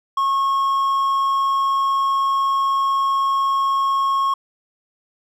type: tone with hard clipping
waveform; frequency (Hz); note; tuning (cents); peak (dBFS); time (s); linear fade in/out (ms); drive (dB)
triangle; 1091; C#6; -28; -17; 0.17-4.34; 5; 6
effects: none